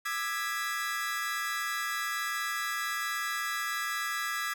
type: chord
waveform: 40% pulse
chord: E dominant seventh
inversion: third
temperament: equal with one note detuned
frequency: 1197.3 / 1318.5 / 1661.2 / 1975.5 Hz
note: D6 / E6 / G#6 / B6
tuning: +33 / 0 / 0 / 0 cents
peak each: -37 / -37 / -34 / -36 dBFS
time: 0.05-4.54 s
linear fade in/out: 10 ms
effects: none